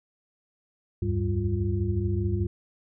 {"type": "tone cluster", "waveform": "sine", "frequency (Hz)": [75.6, 87, 100.6, 195.7, 350.4], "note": ["D#2", "F2", "G2", "G3", "F4"], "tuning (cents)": [-49, -6, 45, -3, 6], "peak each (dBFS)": [-31, -34, -26, -33, -32], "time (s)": [1.02, 2.47], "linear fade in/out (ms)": 5, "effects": []}